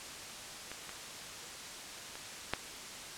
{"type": "clicks", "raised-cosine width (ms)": 0.3, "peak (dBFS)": [-26, -28, -29, -14], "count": 4, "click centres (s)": [0.716, 0.893, 2.155, 2.536], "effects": ["white hiss -45 dBFS RMS until 3.17 s", "low-pass 8000 Hz 12 dB/octave"]}